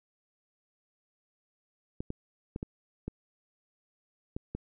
clicks, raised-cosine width 3 ms, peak -22 dBFS, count 7, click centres 2.005 / 2.104 / 2.561 / 2.629 / 3.08 / 4.365 / 4.55 s, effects none

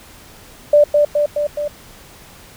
sine tone with echo, 589 Hz, D5, 5 cents sharp, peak -6 dBFS, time 0.73-0.84 s, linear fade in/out 5 ms, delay 210 ms, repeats 4, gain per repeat -3 dB, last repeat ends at 1.68 s, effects pink hiss -42 dBFS RMS until 2.56 s

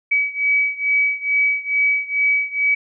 sine beating tone pair, 2277 / 2279.3 Hz, C#7 / C#7, +46 / +48 cents, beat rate 2.3 Hz, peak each -18 / -20 dBFS, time 0.11-2.75 s, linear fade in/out 10 ms, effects none

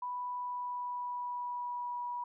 sine tone with pitch glide, 987.8 to 972 Hz, B5 to B5, 0 to -28 cents, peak -35 dBFS, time 0.02-2.24 s, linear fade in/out 5 ms, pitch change -28 cents, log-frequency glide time 0.27-2.01 s, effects none

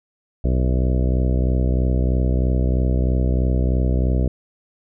harmonic tone with a mistuned harmonic, 63.1 Hz, B1, 38 cents sharp, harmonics 1 / 2 / 3 / 4 / 5 / 6 / 7 / 8 / 9 / 10, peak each -17 / -23 / -27 / -29 / -31 / -33 / -34 / -35 / -36 / -37 dBFS, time 0.44-4.28 s, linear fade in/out 5 ms, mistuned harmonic 10, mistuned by +44 cents, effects none

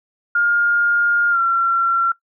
sine tone with pitch glide, 1414 to 1363.5 Hz, F6 to F6, +21 to -42 cents, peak -13 dBFS, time 0.35-2.12 s, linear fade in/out 5 ms, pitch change -63 cents, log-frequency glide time 1.3-1.39 s, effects noise-tail reverb RT60 0.1 s tail -18 dB re dry

